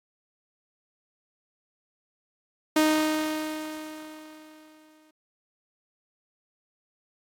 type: tone with exponential decay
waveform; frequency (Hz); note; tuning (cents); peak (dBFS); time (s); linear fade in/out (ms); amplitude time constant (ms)
sawtooth; 309.9; D#4; -7; -14; 2.76-5.11; 5; 510
effects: AAC 64 kbps